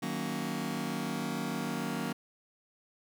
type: chord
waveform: sawtooth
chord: D# minor seventh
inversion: none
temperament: just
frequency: 155.56 / 186.68 / 233.3 / 280 Hz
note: D#3 / F#3 / A#3 / C#4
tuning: 0 / +16 / +2 / +18 cents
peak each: -36 / -34 / -32 / -35 dBFS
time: 0.02-2.13 s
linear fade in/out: 10 ms
effects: none